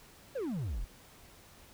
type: exponential sweep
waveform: triangle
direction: down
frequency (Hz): 587.3 to 34.65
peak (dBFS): -31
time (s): 0.35-0.85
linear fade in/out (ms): 10
effects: pink hiss -57 dBFS RMS until 1.73 s